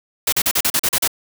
white noise bursts, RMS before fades -17 dBFS, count 9, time 0.27-1.077 s, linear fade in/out 5 ms, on 55 ms, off 39 ms, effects none

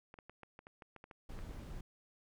clicks, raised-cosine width 0.5 ms, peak -37 dBFS, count 11, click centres 0.141 / 0.188 / 0.296 / 0.433 / 0.591 / 0.669 / 0.822 / 0.963 / 1.041 / 1.112 / 1.39 s
brown noise, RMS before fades -46 dBFS, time 1.29-1.81 s, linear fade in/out 5 ms
effects none

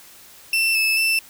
35% pulse tone with pitch steps, 2679 / 2617 / 2663 Hz, E7 / E7 / E7, +27 / -13 / +17 cents, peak -15 dBFS, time 0.53-1.19 s, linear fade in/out 2 ms, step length 220 ms, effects white hiss -46 dBFS RMS until 1.29 s

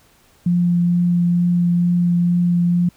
sine tone with vibrato, 174.61 Hz, F3, in tune, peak -13 dBFS, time 0.46-2.89 s, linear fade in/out 5 ms, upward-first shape triangle, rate 2.2 Hz, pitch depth 11 cents each way, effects pink hiss -54 dBFS RMS until 2.96 s

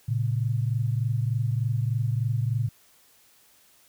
sine tone pair together, 113.46 / 136.8 Hz, A#2 / C#3, -46 / -23 cents, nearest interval minor third, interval 323 cents, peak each -24 / -28 dBFS, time 0.08-2.69 s, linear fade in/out 10 ms, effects white hiss -59 dBFS RMS until 3.88 s

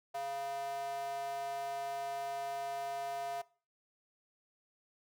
square tone with high-pass filter, 138.59 Hz, C#3, in tune, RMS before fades -39 dBFS, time 0.14-3.42 s, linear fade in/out 10 ms, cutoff 690 Hz, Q 5.2, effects noise-tail reverb RT60 0.4 s tail -21 dB re dry

